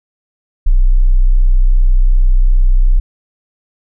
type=tone; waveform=sine; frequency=31.32 Hz; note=B0; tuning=25 cents sharp; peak=-5 dBFS; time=0.66-3 s; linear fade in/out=10 ms; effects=none